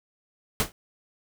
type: noise with exponential decay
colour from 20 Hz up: pink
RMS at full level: -19 dBFS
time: 0.6-0.72 s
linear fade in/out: 1 ms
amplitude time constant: 26 ms
effects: none